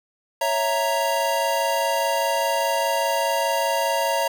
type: chord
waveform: square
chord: A# diminished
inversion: first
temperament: equal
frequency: 554.4 / 659.3 / 932.3 Hz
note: C#5 / E5 / A#5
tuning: 0 / 0 / 0 cents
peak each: -26 / -26 / -24 dBFS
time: 0.41-4.28 s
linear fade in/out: 5 ms
effects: none